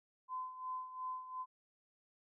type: tone with tremolo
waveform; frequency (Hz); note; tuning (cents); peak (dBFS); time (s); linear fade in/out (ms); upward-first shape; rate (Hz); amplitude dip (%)
sine; 1023; C6; -39; -38; 0.28-1.46; 50; sine; 2.8; 70
effects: none